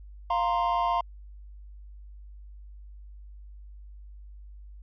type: chord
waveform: triangle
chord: F suspended fourth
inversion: none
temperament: just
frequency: 698.5 / 931.3 / 1047.7 Hz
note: F5 / Bb5 / C6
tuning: 0 / -2 / +2 cents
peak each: -26 dBFS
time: 0.3-1.01 s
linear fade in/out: 5 ms
effects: added 50 Hz sine -43 dBFS peak until 4.82 s + resampled to 11025 Hz